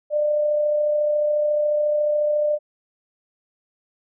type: tone with amplitude modulation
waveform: sine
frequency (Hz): 597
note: D5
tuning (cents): +28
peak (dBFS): -16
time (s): 0.1-2.59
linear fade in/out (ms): 50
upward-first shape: sine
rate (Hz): 34.1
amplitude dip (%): 30
effects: none